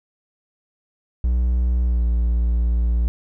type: tone with pitch glide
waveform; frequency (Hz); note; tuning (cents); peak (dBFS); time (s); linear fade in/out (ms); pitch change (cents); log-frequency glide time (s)
triangle; 60.9 to 58.42; B1 to A#1; -24 to +4; -14; 1.24-3.08; 0; -72; 1.84-2.04
effects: none